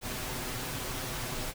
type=noise with comb filter; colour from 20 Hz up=pink; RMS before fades=-36 dBFS; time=0.01-1.54 s; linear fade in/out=50 ms; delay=7.9 ms; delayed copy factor=+0.5; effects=none